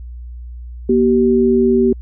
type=tone pair together; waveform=sine; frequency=238.7 / 383.9 Hz; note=A#3 / G4; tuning=+41 / -36 cents; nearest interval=minor sixth; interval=823 cents; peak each=-13 / -12 dBFS; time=0.89-1.93 s; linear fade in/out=5 ms; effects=added 60 Hz sine -28 dBFS peak until 2.01 s